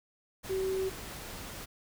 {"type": "tone in noise", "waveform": "sine", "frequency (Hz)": 380.6, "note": "F#4", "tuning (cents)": 49, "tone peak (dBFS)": -29, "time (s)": [0.49, 0.9], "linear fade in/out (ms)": 20, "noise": "pink", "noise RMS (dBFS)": -43, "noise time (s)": [0.43, 1.66], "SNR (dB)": 11, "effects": []}